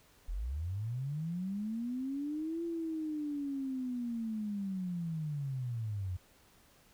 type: linear two-way sweep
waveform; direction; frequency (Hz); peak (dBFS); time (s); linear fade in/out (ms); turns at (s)
sine; up then down; 37.59 to 340 to 87.4; -34; 0.28-6.17; 10; 2.64
effects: pink hiss -64 dBFS RMS until 6.93 s